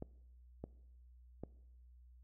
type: clicks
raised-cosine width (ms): 2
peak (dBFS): -30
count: 3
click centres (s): 0.024 / 0.64 / 1.436
effects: noise-tail reverb RT60 0.9 s tail -21 dB re dry + added 61 Hz sine -58 dBFS peak until 2.23 s